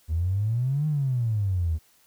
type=exponential two-way sweep; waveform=triangle; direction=up then down; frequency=76.6 to 155.56 to 76.6 Hz; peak=-18 dBFS; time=0.08-1.79 s; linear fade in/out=50 ms; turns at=0.87 s; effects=tanh soft clip ceiling -20 dBFS + white hiss -61 dBFS RMS until 2.06 s